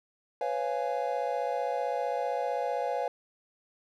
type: chord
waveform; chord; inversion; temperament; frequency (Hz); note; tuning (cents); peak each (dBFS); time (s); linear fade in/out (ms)
triangle; C# dominant seventh; third; just; 498.9 / 554.4 / 693 / 831.5; B4 / C#5 / E#5 / G#5; +17 / 0 / -14 / +2; -32; 0.41-3.08; 2
effects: none